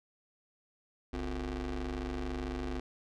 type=ring-modulated tone; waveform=25% pulse; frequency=97.9 Hz; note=G2; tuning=2 cents flat; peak=-28 dBFS; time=1.13-2.8 s; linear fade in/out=5 ms; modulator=159 Hz; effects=low-pass 5000 Hz 12 dB/octave